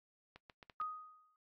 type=clicks; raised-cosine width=0.3 ms; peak=-37 dBFS; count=5; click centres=0.36 / 0.498 / 0.628 / 0.698 / 0.814 s
type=tone with exponential decay; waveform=sine; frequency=1248 Hz; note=D#6; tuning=5 cents sharp; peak=-35 dBFS; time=0.8-1.36 s; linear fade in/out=1 ms; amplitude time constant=120 ms
effects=noise-tail reverb RT60 0.1 s tail -19 dB re dry + AAC 64 kbps